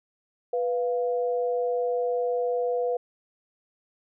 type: tone pair together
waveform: sine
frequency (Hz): 493 / 698.5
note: B4 / F5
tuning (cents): -3 / 0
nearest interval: tritone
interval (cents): 603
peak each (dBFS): -24 / -31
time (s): 0.53-2.97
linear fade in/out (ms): 5
effects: none